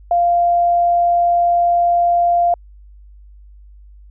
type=tone; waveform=sine; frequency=695 Hz; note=F5; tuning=9 cents flat; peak=-11 dBFS; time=0.11-2.54 s; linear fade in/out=2 ms; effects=added 50 Hz sine -39 dBFS peak until 4.1 s